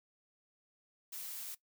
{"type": "noise", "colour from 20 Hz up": "blue", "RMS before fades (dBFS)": -44, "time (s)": [1.12, 1.55], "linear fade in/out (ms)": 10, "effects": ["noise-tail reverb RT60 0.1 s tail -17 dB re dry"]}